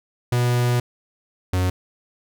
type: tone pair in turn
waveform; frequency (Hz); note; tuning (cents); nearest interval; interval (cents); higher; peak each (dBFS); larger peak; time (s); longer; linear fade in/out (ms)
45% pulse; 122.1 / 91.47; B2 / F#2; -19 / -19; perfect fourth; 500; first; -17 / -18; first; 0.32-0.8 / 1.53-1.7; first; 5
effects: none